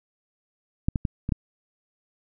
clicks, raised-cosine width 5 ms, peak -9 / -12 / -12 / -15 / -10 dBFS, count 5, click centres 0.885 / 0.958 / 1.052 / 1.291 / 1.322 s, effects none

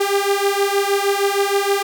sawtooth beating tone pair, 396 / 402.4 Hz, G4 / G4, +18 / +45 cents, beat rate 6.4 Hz, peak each -15 dBFS, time 0-1.83 s, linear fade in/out 10 ms, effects none

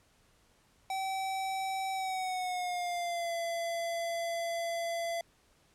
square tone with pitch glide, 768 to 676.4 Hz, G5 to E5, -36 to +44 cents, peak -33 dBFS, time 0.9-5.21 s, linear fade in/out 2 ms, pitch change -220 cents, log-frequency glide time 1.93-3.34 s, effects pink hiss -67 dBFS RMS until 5.74 s + low-pass 11000 Hz 12 dB/octave

